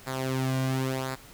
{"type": "tone with flanger", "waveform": "sawtooth", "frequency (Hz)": 131.3, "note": "C3", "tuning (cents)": 6, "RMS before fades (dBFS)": -29, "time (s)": [0.06, 1.16], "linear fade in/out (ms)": 20, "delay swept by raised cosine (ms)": [0.33, 2.33], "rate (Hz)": 0.94, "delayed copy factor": -0.65, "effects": ["pink hiss -50 dBFS RMS until 1.33 s"]}